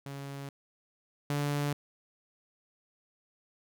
sawtooth tone pair in turn, 139.4 / 144.71 Hz, C#3 / D3, +10 / -25 cents, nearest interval minor second, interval 65 cents, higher second, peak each -35 / -25 dBFS, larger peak second, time 0.06-0.49 / 1.3-1.73 s, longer neither, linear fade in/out 2 ms, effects none

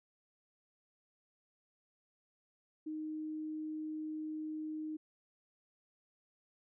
sine tone, 310.1 Hz, D#4, 6 cents flat, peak -38 dBFS, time 2.86-4.97 s, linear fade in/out 10 ms, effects none

